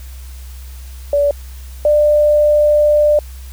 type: tone pair in turn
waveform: sine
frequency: 575 / 595.5 Hz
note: D5 / D5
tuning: -37 / +24 cents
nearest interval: minor second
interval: 61 cents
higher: second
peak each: -10 / -8 dBFS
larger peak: second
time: 1.13-1.31 / 1.85-3.19 s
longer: second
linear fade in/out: 2 ms
effects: added 64 Hz sine -29 dBFS peak until 3.52 s + white hiss -43 dBFS RMS until 3.52 s